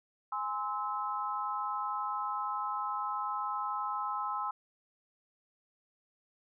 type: chord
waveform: sine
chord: Ab augmented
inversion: none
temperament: just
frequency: 830.6 / 1038.3 / 1297.8 Hz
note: Ab5 / C6 / E6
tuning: 0 / -14 / -27 cents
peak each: -38 / -36 / -36 dBFS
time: 0.32-4.51 s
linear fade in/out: 5 ms
effects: none